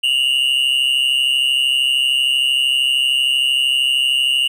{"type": "tone pair together", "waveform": "triangle", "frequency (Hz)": [2794, 2927], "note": ["F7", "F#7"], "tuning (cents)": [0, -19], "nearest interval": "minor second", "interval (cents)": 81, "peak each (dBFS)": -15, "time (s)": [0.03, 4.48], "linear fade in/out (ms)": 10, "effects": []}